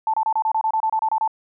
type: tone bursts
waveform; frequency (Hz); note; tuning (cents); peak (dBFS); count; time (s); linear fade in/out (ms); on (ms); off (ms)
sine; 880; A5; 0; -17; 13; 0.07-1.277; 2; 67; 28
effects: none